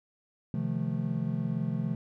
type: chord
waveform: triangle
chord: F dominant seventh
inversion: second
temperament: just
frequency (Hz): 130.96 / 157.15 / 174.61 / 218.3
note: C3 / Eb3 / F3 / A3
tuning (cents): +2 / +18 / 0 / -13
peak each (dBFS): -32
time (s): 0.54-1.95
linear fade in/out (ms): 2
effects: none